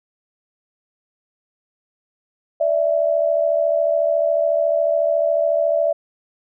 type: tone pair together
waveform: sine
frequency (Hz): 586 / 660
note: D5 / E5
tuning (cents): -4 / +2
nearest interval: major second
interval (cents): 206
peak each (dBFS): -18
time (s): 2.6-5.93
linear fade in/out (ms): 10
effects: none